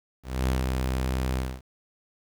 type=tone with ADSR envelope; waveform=sawtooth; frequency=64.4 Hz; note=C2; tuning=27 cents flat; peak=-18 dBFS; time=0.23-1.62 s; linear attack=240 ms; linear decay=160 ms; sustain=-3 dB; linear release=250 ms; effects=9-bit